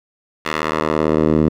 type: tone with band-pass filter sweep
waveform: 10% pulse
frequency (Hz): 77.78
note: D#2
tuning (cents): 0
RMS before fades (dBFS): -17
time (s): 0.45-1.49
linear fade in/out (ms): 10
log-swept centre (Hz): 2000 to 230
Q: 0.86
effects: none